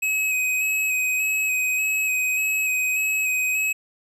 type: tone with vibrato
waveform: square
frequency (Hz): 2540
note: D#7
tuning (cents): +35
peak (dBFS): -21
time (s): 0.02-3.73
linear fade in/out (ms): 10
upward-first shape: square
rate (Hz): 1.7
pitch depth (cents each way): 17
effects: none